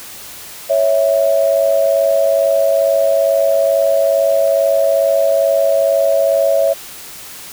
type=tone pair together; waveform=sine; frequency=554.7 / 657 Hz; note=C#5 / E5; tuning=+1 / -6 cents; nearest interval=minor third; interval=293 cents; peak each=-13 dBFS; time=0.69-6.74 s; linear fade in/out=20 ms; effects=white hiss -33 dBFS RMS until 7.52 s